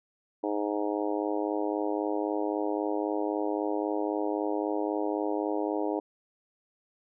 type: harmonic tone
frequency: 103.8 Hz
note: G#2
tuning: in tune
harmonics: 3 / 4 / 5 / 6 / 7 / 8 / 9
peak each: -31 / -33 / -35 / -37 / -38 / -39 / -40 dBFS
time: 0.43-6 s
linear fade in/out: 10 ms
effects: none